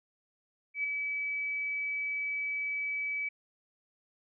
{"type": "tone with ADSR envelope", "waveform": "sine", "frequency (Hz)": 2291, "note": "D7", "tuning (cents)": -44, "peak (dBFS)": -27, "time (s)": [0.74, 3.29], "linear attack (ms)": 100, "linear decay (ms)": 4, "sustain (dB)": -4, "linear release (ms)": 8, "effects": []}